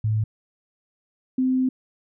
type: tone pair in turn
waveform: sine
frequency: 108.5 / 258.1 Hz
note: A2 / C4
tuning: -24 / -23 cents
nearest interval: octave + minor third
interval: 1501 cents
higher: second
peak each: -19 / -18 dBFS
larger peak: second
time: 0.04-0.24 / 1.38-1.69 s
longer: second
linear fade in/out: 5 ms
effects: none